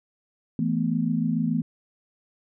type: chord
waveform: sine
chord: E suspended fourth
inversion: none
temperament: equal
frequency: 164.81 / 220 / 246.9 Hz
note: E3 / A3 / B3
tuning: 0 / 0 / 0 cents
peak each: -26 dBFS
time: 0.59-1.62 s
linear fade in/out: 2 ms
effects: none